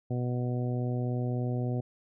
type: harmonic tone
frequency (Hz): 123.47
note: B2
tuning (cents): 0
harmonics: 1 / 2 / 3 / 4 / 5 / 6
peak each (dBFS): -29 / -35 / -39 / -41 / -43 / -45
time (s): 0.1-1.81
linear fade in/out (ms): 10
effects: none